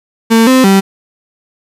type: tone with pitch steps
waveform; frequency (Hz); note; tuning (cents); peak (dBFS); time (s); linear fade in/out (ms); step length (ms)
35% pulse; 226.4 / 259.2 / 194.4; A3 / C4 / G3; +50 / -16 / -14; -3; 0.3-0.81; 20; 170
effects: resampled to 32000 Hz + 7-bit